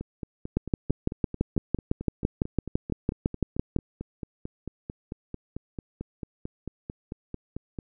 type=two click trains; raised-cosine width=3 ms; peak=-10 / -21 dBFS; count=20 / 36; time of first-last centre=0.57-3.763 / 0.01-7.788 s; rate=5.95 / 4.5 Hz; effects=none